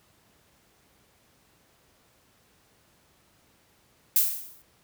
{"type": "noise with exponential decay", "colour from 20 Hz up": "violet", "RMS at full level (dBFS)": -18, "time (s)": [4.16, 4.62], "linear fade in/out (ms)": 2, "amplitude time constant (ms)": 100, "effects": ["pink hiss -63 dBFS RMS until 4.83 s", "high-pass 60 Hz 12 dB/octave"]}